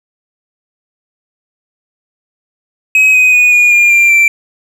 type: tone with pitch steps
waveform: triangle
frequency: 2542 / 2508 / 2475 / 2443 / 2410 / 2379 / 2347 Hz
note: D#7 / D#7 / D#7 / D#7 / D7 / D7 / D7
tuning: +36 / +13 / -10 / -32 / +44 / +22 / -2 cents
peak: -3 dBFS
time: 2.95-4.28 s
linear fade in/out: 2 ms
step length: 190 ms
effects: none